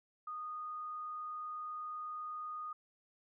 sine tone, 1234 Hz, D#6, 15 cents flat, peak -40 dBFS, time 0.27-2.73 s, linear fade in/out 5 ms, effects none

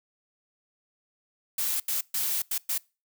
blue noise bursts at uneven times, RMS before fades -28 dBFS, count 5, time 1.58-1.8 / 1.88-2.01 / 2.14-2.42 / 2.51-2.58 / 2.69-2.78 s, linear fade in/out 5 ms, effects noise-tail reverb RT60 0.3 s tail -24 dB re dry

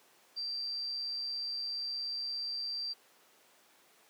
sine tone with amplitude modulation, 4699 Hz, D8, in tune, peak -33 dBFS, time 0.36-2.94 s, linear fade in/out 20 ms, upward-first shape sine, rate 137 Hz, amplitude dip 35%, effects pink hiss -63 dBFS RMS until 4.09 s + high-pass 400 Hz 12 dB/octave

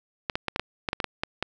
clicks, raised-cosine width 0.3 ms, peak -10 dBFS, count 11, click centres 0.298 / 0.355 / 0.483 / 0.561 / 0.596 / 0.888 / 0.931 / 1.002 / 1.043 / 1.235 / 1.426 s, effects none

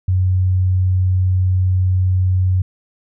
sine tone, 92.5 Hz, F#2, in tune, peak -12 dBFS, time 0.08-2.62 s, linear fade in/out 5 ms, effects none

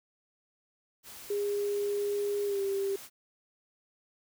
white noise, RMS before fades -47 dBFS, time 1.03-3.1 s, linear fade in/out 50 ms
sine tone with pitch glide, 407.9 to 393.3 Hz, G#4 to G4, -31 to +6 cents, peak -28 dBFS, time 1.3-2.96 s, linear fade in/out 5 ms, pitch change -63 cents, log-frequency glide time 2.45-2.61 s
effects none

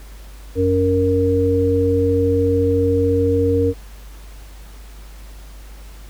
harmonic tone, 93.1 Hz, F#2, 11 cents sharp, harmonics 1 / 3 / 5, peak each -19 / -20 / -16 dBFS, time 0.55-3.74 s, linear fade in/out 50 ms, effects added 50 Hz sine -35 dBFS peak until 6.09 s + pink hiss -46 dBFS RMS until 6.09 s

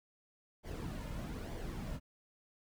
brown noise with flanger, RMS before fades -42 dBFS, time 0.63-2 s, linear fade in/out 50 ms, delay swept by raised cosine 0.75 to 2.65 ms, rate 1.1 Hz, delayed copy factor -0.5, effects none

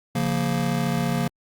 square chord, Bb minor, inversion first, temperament just, 139.85 / 174.81 / 233.1 Hz, Db3 / F3 / Bb3, +16 / +2 / 0 cents, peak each -27 dBFS, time 0.15-1.28 s, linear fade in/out 5 ms, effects Opus 48 kbps

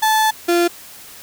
35% pulse tone pair in turn, 871 / 345.7 Hz, A5 / F4, -18 / -18 cents, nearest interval octave + major third, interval 1600 cents, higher first, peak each -11 dBFS, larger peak neither, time 0.02-0.31 / 0.48-0.68 s, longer first, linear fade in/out 10 ms, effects white hiss -39 dBFS RMS until 1.22 s

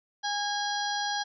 harmonic tone, 820 Hz, G#5, 22 cents flat, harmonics 1 / 2 / 4 / 5 / 6 / 7, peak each -31 / -34 / -37 / -38 / -39 / -39 dBFS, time 0.23-1.24 s, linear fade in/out 20 ms, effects none

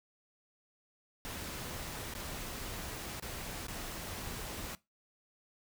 pink noise with dropouts, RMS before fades -42 dBFS, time 1.25-4.75 s, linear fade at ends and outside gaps 0 ms, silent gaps 2.138-2.151 / 3.198-3.224 / 3.668-3.683 s, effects noise-tail reverb RT60 0.2 s tail -19 dB re dry

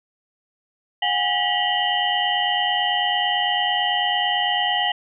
sine tone cluster, 727 / 816 / 1937 / 2872 / 3081 Hz, F#5 / G#5 / B6 / F7 / G7, -31 / -31 / -34 / +48 / -31 cents, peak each -25 dBFS, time 1.02-4.92 s, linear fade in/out 5 ms, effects none

